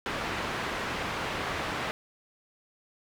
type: low-pass noise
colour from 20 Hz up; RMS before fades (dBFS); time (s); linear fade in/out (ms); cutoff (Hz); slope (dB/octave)
white; -33; 0.06-1.91; 0; 1900; 12
effects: none